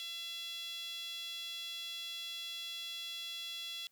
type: tone with high-pass filter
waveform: sawtooth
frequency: 675 Hz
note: E5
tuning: 41 cents sharp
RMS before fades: -43 dBFS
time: 0-3.87 s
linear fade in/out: 0 ms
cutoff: 3300 Hz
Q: 5.4
effects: white hiss -74 dBFS RMS until 3.91 s + high-pass 60 Hz 12 dB/octave